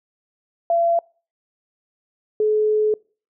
sine tone pair in turn, 679 / 427.7 Hz, F5 / A4, -49 / -49 cents, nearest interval minor sixth, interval 800 cents, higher first, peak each -15 dBFS, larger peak neither, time 0.7-0.99 / 2.4-2.94 s, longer second, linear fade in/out 2 ms, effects noise-tail reverb RT60 0.4 s tail -26 dB re dry

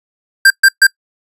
square tone bursts, 1583 Hz, G6, 17 cents sharp, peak -4 dBFS, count 3, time 0.45-0.869 s, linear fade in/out 5 ms, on 53 ms, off 130 ms, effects noise-tail reverb RT60 0.1 s tail -23 dB re dry + resampled to 32000 Hz

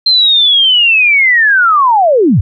sine linear sweep, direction down, 4167 to 68.2 Hz, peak -5 dBFS, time 0.06-2.41 s, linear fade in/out 5 ms, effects none

